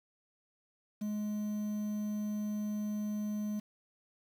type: tone with quantisation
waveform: triangle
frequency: 210 Hz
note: G#3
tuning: 19 cents sharp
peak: -31 dBFS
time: 1.01-3.6 s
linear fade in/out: 10 ms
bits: 9
effects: none